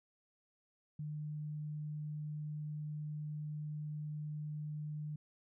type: tone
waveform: sine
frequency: 150.8 Hz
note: D3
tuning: 46 cents sharp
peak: -39 dBFS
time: 0.99-5.16 s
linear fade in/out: 5 ms
effects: none